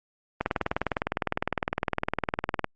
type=click train; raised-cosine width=0.5 ms; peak=-10 dBFS; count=45; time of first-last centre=0.41-2.644 s; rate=19.7 Hz; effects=Opus 32 kbps